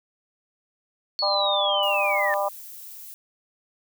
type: linear sweep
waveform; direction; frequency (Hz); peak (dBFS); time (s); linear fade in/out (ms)
sine; down; 4435 to 1762; -23; 1.19-2.34; 0
type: harmonic tone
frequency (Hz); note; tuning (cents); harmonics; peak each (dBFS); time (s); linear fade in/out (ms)
199.2; G3; +28; 3 / 4 / 5 / 6; -25 / -27 / -29 / -31; 1.22-2.49; 10
type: noise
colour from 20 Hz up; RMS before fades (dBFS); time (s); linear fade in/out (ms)
violet; -41; 1.83-3.14; 0
effects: none